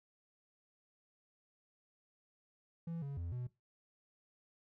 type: tone with pitch steps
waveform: triangle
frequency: 167 / 140 / 85.6 / 123.7 Hz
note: E3 / C#3 / F2 / B2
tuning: +23 / +18 / -34 / +3 cents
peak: -37 dBFS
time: 2.87-3.47 s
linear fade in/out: 5 ms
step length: 150 ms
effects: noise-tail reverb RT60 0.2 s tail -18 dB re dry